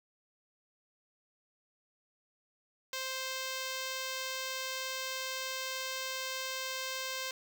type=tone; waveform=5% pulse; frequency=523.3 Hz; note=C5; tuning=in tune; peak=-24 dBFS; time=2.93-7.31 s; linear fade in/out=2 ms; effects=none